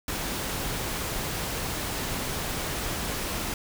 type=noise; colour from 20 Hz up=pink; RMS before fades=-31 dBFS; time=0.08-3.54 s; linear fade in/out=2 ms; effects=none